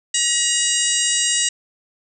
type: harmonic tone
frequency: 956 Hz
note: A#5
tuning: 43 cents sharp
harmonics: 2 / 3 / 4 / 5 / 6 / 7 / 8 / 9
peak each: -27 / -23 / -26 / -29 / -26 / -26 / -21 / -26 dBFS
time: 0.14-1.49 s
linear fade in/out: 5 ms
effects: none